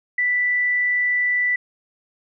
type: tone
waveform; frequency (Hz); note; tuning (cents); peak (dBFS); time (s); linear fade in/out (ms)
sine; 1975.5; B6; 0; -17; 0.18-1.56; 5
effects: none